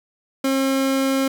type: tone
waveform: 30% pulse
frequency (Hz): 268.8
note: C4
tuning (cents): +47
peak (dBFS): -15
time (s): 0.44-1.28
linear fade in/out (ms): 5
effects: none